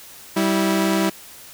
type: tone pair together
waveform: sawtooth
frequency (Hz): 194.1 / 326.4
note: G3 / E4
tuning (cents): -17 / -17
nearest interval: major sixth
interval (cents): 900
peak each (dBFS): -16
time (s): 0.36-1.1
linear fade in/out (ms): 10
effects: white hiss -42 dBFS RMS until 1.53 s